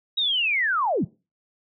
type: linear sweep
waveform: sine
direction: down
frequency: 3842 to 110 Hz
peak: -20 dBFS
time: 0.17-1.05 s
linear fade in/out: 10 ms
effects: noise-tail reverb RT60 0.3 s tail -22 dB re dry